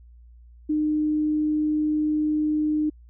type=tone; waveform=sine; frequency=304.4 Hz; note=D#4; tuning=38 cents flat; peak=-20 dBFS; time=0.69-2.9 s; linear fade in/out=10 ms; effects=added 59 Hz sine -46 dBFS peak until 3.09 s